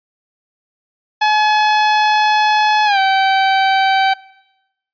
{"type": "tone with pitch glide", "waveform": "sawtooth", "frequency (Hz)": [851, 771.4], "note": ["G#5", "G5"], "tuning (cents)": [42, -28], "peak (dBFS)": -7, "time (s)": [1.21, 4.14], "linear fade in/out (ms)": 10, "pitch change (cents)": -170, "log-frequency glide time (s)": [2.85, 2.99], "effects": ["noise-tail reverb RT60 0.9 s tail -21 dB re dry", "resampled to 11025 Hz"]}